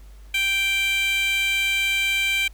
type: tone with high-pass filter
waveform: 15% pulse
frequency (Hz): 784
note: G5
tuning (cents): 0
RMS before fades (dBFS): -22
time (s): 0.34-2.48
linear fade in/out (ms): 5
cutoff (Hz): 2500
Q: 3.8
effects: added 50 Hz sine -41 dBFS peak until 2.53 s + pink hiss -57 dBFS RMS until 2.53 s